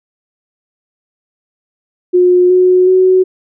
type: tone with pitch steps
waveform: sine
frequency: 359.9 / 366 / 372.2 Hz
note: F#4 / F#4 / F#4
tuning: -48 / -19 / +10 cents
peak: -5 dBFS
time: 2.13-3.24 s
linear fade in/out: 20 ms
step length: 370 ms
effects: none